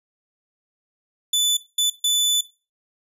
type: tone bursts at uneven times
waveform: sawtooth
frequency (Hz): 3492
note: A7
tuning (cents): -14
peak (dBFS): -14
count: 3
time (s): 1.33-1.57 / 1.78-1.9 / 2.04-2.41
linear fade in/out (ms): 5
effects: noise-tail reverb RT60 0.3 s tail -17 dB re dry + resampled to 32000 Hz